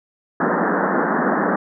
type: band-pass noise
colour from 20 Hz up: pink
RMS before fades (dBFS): -19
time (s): 0.4-1.56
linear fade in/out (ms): 5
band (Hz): 170 to 1800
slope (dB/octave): 96
effects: none